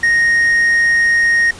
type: tone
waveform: triangle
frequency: 1864 Hz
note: A#6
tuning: 1 cent flat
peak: -8 dBFS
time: 0.03-1.51 s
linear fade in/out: 5 ms
effects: pink hiss -35 dBFS RMS until 1.59 s + resampled to 22050 Hz